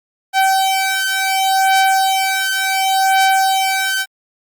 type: beating tone pair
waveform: sawtooth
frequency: 769 / 769.69 Hz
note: G5 / G5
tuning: -33 / -32 cents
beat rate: 0.69 Hz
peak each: -12 dBFS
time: 0.33-4.06 s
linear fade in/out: 50 ms
effects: Opus 48 kbps